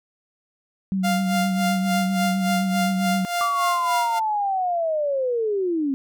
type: tone with vibrato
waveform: sine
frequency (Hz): 190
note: F#3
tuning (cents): +46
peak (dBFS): -20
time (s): 0.92-3.25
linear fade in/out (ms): 0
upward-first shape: triangle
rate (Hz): 7.7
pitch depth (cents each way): 38
type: tone with tremolo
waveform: sawtooth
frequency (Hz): 698.5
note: F5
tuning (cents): 0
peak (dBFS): -17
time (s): 1.03-4.2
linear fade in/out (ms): 20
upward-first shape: sine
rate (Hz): 3.5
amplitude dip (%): 70
type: linear sweep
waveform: sine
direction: down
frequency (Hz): 1174 to 262.4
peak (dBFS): -20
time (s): 3.41-5.94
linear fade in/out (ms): 0
effects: none